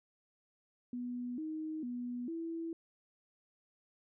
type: tone with pitch steps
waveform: sine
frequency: 245.4 / 313 / 244.4 / 330.2 Hz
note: B3 / D#4 / B3 / E4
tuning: -11 / +10 / -18 / +3 cents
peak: -37 dBFS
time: 0.93-2.73 s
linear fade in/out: 2 ms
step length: 450 ms
effects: none